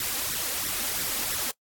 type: noise with flanger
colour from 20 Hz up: white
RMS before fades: -29 dBFS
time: 0-1.51 s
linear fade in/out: 2 ms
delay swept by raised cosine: 0.52 to 3.82 ms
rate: 3 Hz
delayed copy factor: +0.7
effects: noise-tail reverb RT60 0.1 s tail -25 dB re dry + AAC 64 kbps